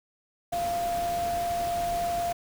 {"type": "tone in noise", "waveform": "sine", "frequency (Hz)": 693, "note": "F5", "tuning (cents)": -14, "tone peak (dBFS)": -26, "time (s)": [0.52, 2.33], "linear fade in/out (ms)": 10, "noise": "pink", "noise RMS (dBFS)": -38, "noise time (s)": [0.52, 2.33], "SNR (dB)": 9, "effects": []}